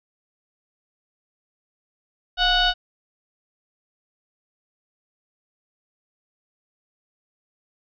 sine tone with frequency modulation, 2217 Hz, C#7, in tune, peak -16 dBFS, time 2.37-2.74 s, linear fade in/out 50 ms, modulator 750 Hz, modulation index 2.5, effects none

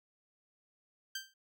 15% pulse tone with exponential decay, 1568 Hz, G6, in tune, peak -28 dBFS, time 1.15-1.34 s, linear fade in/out 5 ms, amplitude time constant 41 ms, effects none

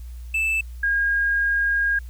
triangle / sine tone pair in turn, 2637 / 1626 Hz, E7 / G#6, 0 / -37 cents, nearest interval minor sixth, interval 837 cents, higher first, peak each -18 dBFS, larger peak neither, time 0.34-0.61 / 0.83-1.99 s, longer second, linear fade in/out 5 ms, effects added 60 Hz sine -33 dBFS peak until 2.09 s + white hiss -56 dBFS RMS until 2.09 s

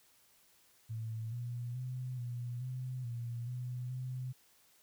sine tone with pitch steps, 112.1 / 120.7 / 127.1 / 121.2 / 127.7 / 118.5 / 124.4 / 127.8 Hz, A2 / B2 / C3 / B2 / C3 / A#2 / B2 / C3, +33 / -39 / -50 / -32 / -42 / +29 / +13 / -40 cents, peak -37 dBFS, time 0.89-4.33 s, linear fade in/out 20 ms, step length 430 ms, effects white hiss -67 dBFS RMS until 4.82 s

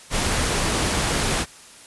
pink noise, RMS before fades -22 dBFS, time 0.1-1.46 s, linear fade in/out 50 ms, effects white hiss -45 dBFS RMS until 1.86 s + resampled to 24000 Hz

